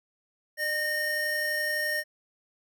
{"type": "tone pair together", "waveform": "square", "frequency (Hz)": [603.1, 1841], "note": ["D5", "A#6"], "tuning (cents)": [46, -22], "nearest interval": "octave + perfect fifth", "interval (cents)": 1932, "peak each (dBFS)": [-35, -28], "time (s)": [0.57, 2.04], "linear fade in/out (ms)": 50, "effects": []}